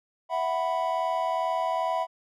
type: chord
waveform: triangle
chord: E suspended second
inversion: none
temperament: just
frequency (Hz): 659.3 / 741.7 / 988.9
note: E5 / F#5 / B5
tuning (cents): 0 / +4 / +2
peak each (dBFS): -27 / -28 / -27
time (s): 0.29-2.07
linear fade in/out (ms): 50
effects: none